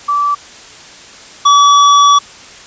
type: tone pair in turn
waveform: sine / square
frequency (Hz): 1159 / 1144.4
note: D6 / D6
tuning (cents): -23 / -45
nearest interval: unison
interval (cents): 22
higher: first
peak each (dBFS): -10 / -5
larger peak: second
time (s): 0.08-0.35 / 1.45-2.19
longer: second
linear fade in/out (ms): 10
effects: white hiss -35 dBFS RMS until 2.66 s + resampled to 16000 Hz